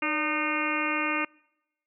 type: harmonic tone with a mistuned harmonic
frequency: 305.5 Hz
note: D#4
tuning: 32 cents flat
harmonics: 1 / 2 / 3 / 4 / 5 / 6 / 7 / 8 / 9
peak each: -32 / -37 / -37 / -32 / -36 / -38 / -32 / -32 / -34 dBFS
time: 0.02-1.25 s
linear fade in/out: 5 ms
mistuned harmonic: 2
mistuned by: -76 cents
effects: noise-tail reverb RT60 0.9 s tail -26 dB re dry